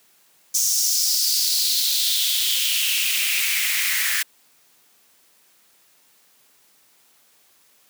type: noise with high-pass filter sweep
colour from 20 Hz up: white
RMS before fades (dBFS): -21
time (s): 0.54-4.23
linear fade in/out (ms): 10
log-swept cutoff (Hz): 6200 to 1800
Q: 4.1
effects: white hiss -58 dBFS RMS until 7.89 s + high-pass 150 Hz 12 dB/octave